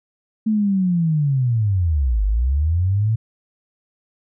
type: linear two-way sweep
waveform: sine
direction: down then up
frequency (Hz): 221.6 to 47.87 to 114.3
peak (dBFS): -15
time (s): 0.46-3.16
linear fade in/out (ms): 10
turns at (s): 2.24
effects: none